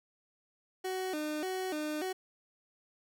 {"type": "tone with vibrato", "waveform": "30% pulse", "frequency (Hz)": 337, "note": "E4", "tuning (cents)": 38, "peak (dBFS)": -31, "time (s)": [0.84, 2.13], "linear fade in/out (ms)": 10, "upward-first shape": "square", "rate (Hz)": 1.7, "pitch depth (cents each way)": 180, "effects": []}